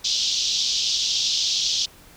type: band-pass noise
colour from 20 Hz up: pink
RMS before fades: -23 dBFS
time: 0.04-1.86 s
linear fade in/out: 10 ms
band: 3200 to 6100 Hz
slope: 48 dB/octave
effects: pink hiss -49 dBFS RMS until 2.16 s